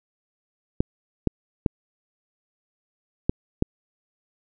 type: clicks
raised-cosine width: 3 ms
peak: -6 dBFS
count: 5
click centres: 0.805 / 1.273 / 1.662 / 3.295 / 3.624 s
effects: none